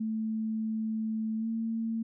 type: tone with pitch glide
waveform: sine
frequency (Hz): 220 to 225.8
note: A3 to A3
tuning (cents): 0 to +45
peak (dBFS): -29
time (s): 0-2.03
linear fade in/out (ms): 10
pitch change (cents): +45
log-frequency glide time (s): 1.37-1.48
effects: none